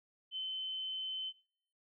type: tone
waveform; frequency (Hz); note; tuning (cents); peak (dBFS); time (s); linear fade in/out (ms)
sine; 3062; G7; -41; -37; 0.31-1.33; 50
effects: noise-tail reverb RT60 0.6 s tail -22 dB re dry